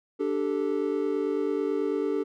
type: chord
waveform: triangle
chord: D suspended fourth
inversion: none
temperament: equal with one note detuned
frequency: 293.7 / 390.9 / 440 Hz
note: D4 / G4 / A4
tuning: 0 / -5 / 0 cents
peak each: -28 / -27 / -27 dBFS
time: 0.19-2.24 s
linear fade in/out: 20 ms
effects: none